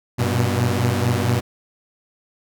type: tone cluster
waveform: sawtooth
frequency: 96.4 / 118.9 / 123.3 Hz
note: G2 / A#2 / B2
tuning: -28 / +35 / -2 cents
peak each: -18 dBFS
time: 0.18-1.41 s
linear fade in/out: 20 ms
effects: none